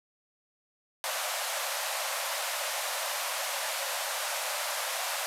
pink band-pass noise, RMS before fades -33 dBFS, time 1.04-5.26 s, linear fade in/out 0 ms, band 530 to 14000 Hz, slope 96 dB/octave, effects none

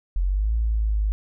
sine exponential two-way sweep, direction up then down, 42.7 to 56.3 to 51.1 Hz, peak -19 dBFS, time 0.16-1.12 s, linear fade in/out 0 ms, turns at 0.54 s, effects none

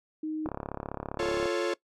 sine tone, 311.1 Hz, D#4, in tune, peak -30 dBFS, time 0.23-0.48 s, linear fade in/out 5 ms
click train, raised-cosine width 1 ms, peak -20 dBFS, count 36, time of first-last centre 0.46-1.457 s, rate 35.1 Hz
45% pulse chord, F augmented, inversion none, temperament equal, 349.2 / 440 / 554.4 Hz, F4 / A4 / C#5, 0 / 0 / 0 cents, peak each -30 / -32 / -32 dBFS, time 1.19-1.74 s, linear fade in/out 5 ms
effects noise-tail reverb RT60 0.1 s tail -20 dB re dry + low-pass 6000 Hz 12 dB/octave

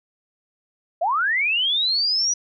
sine linear sweep, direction up, 619 to 5880 Hz, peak -18 dBFS, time 1.01-2.34 s, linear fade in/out 10 ms, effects none

